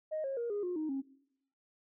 sine tone with pitch steps, 622.3 / 541.7 / 471.6 / 410.6 / 357.4 / 311.1 / 270.9 Hz, D#5 / C#5 / A#4 / G#4 / F4 / D#4 / C#4, 0 / -40 / +20 / -20 / +40 / 0 / -40 cents, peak -32 dBFS, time 0.11-1.02 s, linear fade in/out 20 ms, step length 130 ms, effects noise-tail reverb RT60 0.8 s tail -21 dB re dry + tanh soft clip ceiling -29 dBFS

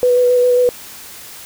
sine tone with vibrato, 493.9 Hz, B4, in tune, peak -9 dBFS, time 0.03-0.69 s, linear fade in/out 0 ms, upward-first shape square, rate 7.4 Hz, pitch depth 11 cents each way, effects white hiss -35 dBFS RMS until 1.45 s

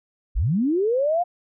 sine linear sweep, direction up, 31.7 to 724 Hz, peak -18 dBFS, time 0.35-1.24 s, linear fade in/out 20 ms, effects none

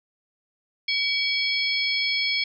sine tone cluster, 2276 / 3314 / 4349 / 5220 Hz, C#7 / G#7 / C#8 / E8, +45 / -4 / -34 / -18 cents, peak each -25 / -28 / -28 / -30 dBFS, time 0.88-2.44 s, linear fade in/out 5 ms, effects none

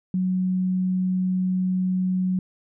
sine tone, 184.8 Hz, F#3, 2 cents flat, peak -20 dBFS, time 0.14-2.39 s, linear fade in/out 2 ms, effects none

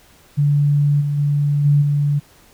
sine tone with level steps, 144.8 Hz, D3, 24 cents flat, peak -12 / -17 / -14 / -10 / -14 dBFS, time 0.37-2.2 s, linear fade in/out 20 ms, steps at 1 / 1.17 / 1.64 / 1.81 s, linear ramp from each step 20 ms, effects pink hiss -50 dBFS RMS until 2.53 s

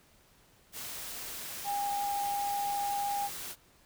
sine tone in noise, 809 Hz, G#5, 46 cents flat, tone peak -30 dBFS, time 1.64-3.3 s, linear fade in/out 50 ms, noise white, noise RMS -41 dBFS, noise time 0.72-3.56 s, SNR +8 dB, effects pink hiss -63 dBFS RMS until 3.85 s

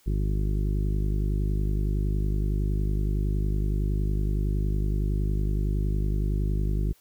harmonic tone, 50.8 Hz, G#1, 38 cents flat, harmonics 1 / 2 / 3 / 4 / 5 / 6 / 7 / 8, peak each -24 / -31 / -32 / -38 / -42 / -42 / -40 / -46 dBFS, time 0.06-6.93 s, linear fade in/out 10 ms, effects white hiss -61 dBFS RMS until 7 s

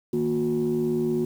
sine tone cluster, 158.1 / 234.2 / 363.7 Hz, D#3 / A#3 / F#4, +28 / +8 / -30 cents, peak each -30 / -25 / -23 dBFS, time 0.13-1.25 s, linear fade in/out 5 ms, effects tanh soft clip ceiling -16 dBFS + 8-bit

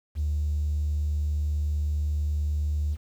triangle tone, 74.6 Hz, D2, 28 cents sharp, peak -20 dBFS, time 0.15-2.97 s, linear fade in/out 50 ms, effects tanh soft clip ceiling -21 dBFS + 9-bit

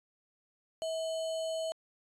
sine tone with sample-and-hold, 647 Hz, E5, 32 cents flat, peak -32 dBFS, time 0.82-1.72 s, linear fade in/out 0 ms, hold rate 3675 Hz, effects resampled to 22050 Hz

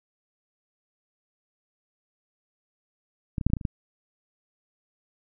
clicks, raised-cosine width 5 ms, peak -15 / -18 / -6 / -23 / -6 / -20 / -23 / -13 dBFS, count 8, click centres 3.382 / 3.412 / 3.466 / 3.501 / 3.535 / 3.568 / 3.612 / 3.652 s, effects none

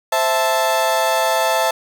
35% pulse chord, A minor, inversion first, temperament equal, 523.3 / 659.3 / 880 Hz, C5 / E5 / A5, 0 / 0 / 0 cents, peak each -21 / -17 / -17 dBFS, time 0.12-1.71 s, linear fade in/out 5 ms, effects none

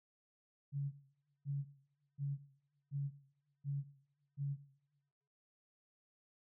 sine tone bursts, 140.9 Hz, C#3, 29 cents sharp, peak -35 dBFS, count 6, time 0.72-4.57 s, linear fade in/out 50 ms, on 200 ms, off 530 ms, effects noise-tail reverb RT60 1.0 s tail -17 dB re dry

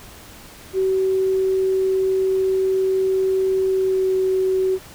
sine tone with pitch glide, 380 to 376.9 Hz, F#4 to F#4, +46 to +32 cents, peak -16 dBFS, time 0.73-4.79 s, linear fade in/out 50 ms, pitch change -14 cents, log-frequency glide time 3.69-4.13 s, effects pink hiss -42 dBFS RMS until 4.94 s

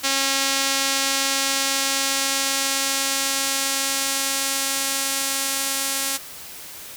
sawtooth tone with band-pass filter sweep, 272.2 Hz, C#4, 31 cents flat, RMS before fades -23 dBFS, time 0.03-6.18 s, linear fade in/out 20 ms, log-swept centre 5600 to 9900 Hz, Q 0.78, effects white hiss -38 dBFS RMS until 6.96 s

